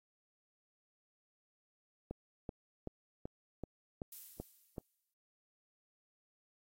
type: click train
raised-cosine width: 2 ms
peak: -28 dBFS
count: 8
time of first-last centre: 2.11-4.782 s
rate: 2.62 Hz
type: noise with exponential decay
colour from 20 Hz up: violet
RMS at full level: -47 dBFS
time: 4.12-5.14 s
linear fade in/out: 5 ms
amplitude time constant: 220 ms
effects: AAC 48 kbps